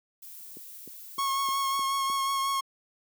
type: noise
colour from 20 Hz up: violet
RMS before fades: -45 dBFS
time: 0.22-1.77 s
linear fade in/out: 5 ms
type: click train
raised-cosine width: 3 ms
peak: -28 dBFS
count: 6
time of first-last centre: 0.57-2.099 s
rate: 3.27 Hz
type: tone with vibrato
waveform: 45% pulse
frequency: 1092 Hz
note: C#6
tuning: 26 cents flat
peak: -26 dBFS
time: 1.18-2.61 s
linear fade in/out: 10 ms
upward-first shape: triangle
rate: 5.5 Hz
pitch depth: 24 cents each way
effects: high-pass 300 Hz 12 dB/octave